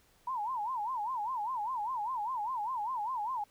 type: tone with vibrato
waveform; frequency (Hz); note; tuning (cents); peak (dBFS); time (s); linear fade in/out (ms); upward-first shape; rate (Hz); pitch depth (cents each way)
sine; 932.3; A#5; 0; -32; 0.27-3.44; 5; sine; 5; 220
effects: pink hiss -66 dBFS RMS until 3.5 s